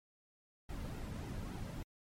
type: noise with flanger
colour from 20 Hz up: brown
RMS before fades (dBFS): -43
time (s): 0.69-1.83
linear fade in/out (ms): 5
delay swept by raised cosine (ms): 1.7 to 2.8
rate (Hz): 3.5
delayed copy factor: -0.5
effects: MP3 64 kbps